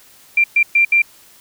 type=tone bursts at uneven times; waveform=sine; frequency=2370 Hz; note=D7; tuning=15 cents sharp; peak=-9 dBFS; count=4; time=0.37-0.44 / 0.56-0.63 / 0.75-0.85 / 0.92-1.02 s; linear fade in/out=5 ms; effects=white hiss -47 dBFS RMS until 1.4 s